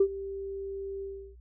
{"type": "tone with ADSR envelope", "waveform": "sine", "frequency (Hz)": 392, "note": "G4", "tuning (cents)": 0, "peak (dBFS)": -16, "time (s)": [0, 1.36], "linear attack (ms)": 6, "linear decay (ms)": 69, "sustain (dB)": -18, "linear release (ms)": 340, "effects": ["tanh soft clip ceiling -13 dBFS", "added 60 Hz sine -49 dBFS peak until 1.4 s"]}